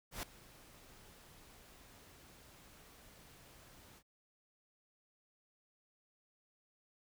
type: noise with ADSR envelope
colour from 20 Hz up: pink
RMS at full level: -40 dBFS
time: 0.11-4.03 s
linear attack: 120 ms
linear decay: 3 ms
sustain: -20 dB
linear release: 57 ms
effects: none